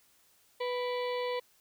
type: harmonic tone with a mistuned harmonic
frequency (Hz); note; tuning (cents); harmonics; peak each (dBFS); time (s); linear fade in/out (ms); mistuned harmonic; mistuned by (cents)
493.9; B4; 0; 1 / 2 / 4 / 5 / 6 / 7 / 8 / 9; -32 / -38 / -44 / -46 / -48 / -49 / -50 / -51; 0.6-1.4; 10; 5; -100
effects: white hiss -66 dBFS RMS until 1.6 s